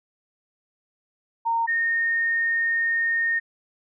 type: tone pair in turn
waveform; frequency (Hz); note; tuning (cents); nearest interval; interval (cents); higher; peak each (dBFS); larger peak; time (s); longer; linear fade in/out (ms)
sine; 920 / 1840; A#5 / A#6; -23 / -23; octave; 1200; second; -20; neither; 1.45-1.67 / 1.67-3.4; second; 20
effects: none